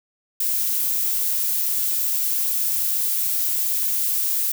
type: noise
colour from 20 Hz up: violet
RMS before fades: -22 dBFS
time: 0.4-4.52 s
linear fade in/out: 5 ms
effects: none